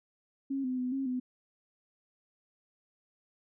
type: tone with pitch steps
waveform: sine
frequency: 272.5 / 255.1 / 251.4 / 269.7 / 252.4 Hz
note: C#4 / C4 / B3 / C#4 / B3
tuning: -29 / -44 / +31 / -47 / +38 cents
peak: -30 dBFS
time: 0.5-1.2 s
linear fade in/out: 10 ms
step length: 140 ms
effects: none